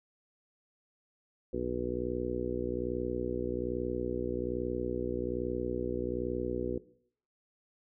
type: harmonic tone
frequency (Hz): 61.2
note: B1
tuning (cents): -15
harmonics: 1 / 2 / 3 / 4 / 5 / 6 / 7 / 8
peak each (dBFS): -42 / -44 / -45 / -39 / -40 / -35 / -41 / -38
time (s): 1.53-6.78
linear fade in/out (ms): 5
effects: noise-tail reverb RT60 0.6 s tail -18 dB re dry